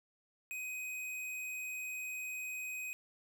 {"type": "tone", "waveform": "square", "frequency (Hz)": 2510, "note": "D#7", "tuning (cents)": 15, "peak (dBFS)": -40, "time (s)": [0.51, 2.93], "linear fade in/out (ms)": 0, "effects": ["11-bit"]}